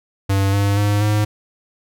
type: tone with pitch steps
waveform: square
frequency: 98 / 100.41 / 102.87 / 105.4 Hz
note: G2 / G2 / G#2 / G#2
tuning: 0 / +42 / -16 / +26 cents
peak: -15 dBFS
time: 0.29-1.25 s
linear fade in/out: 10 ms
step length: 240 ms
effects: none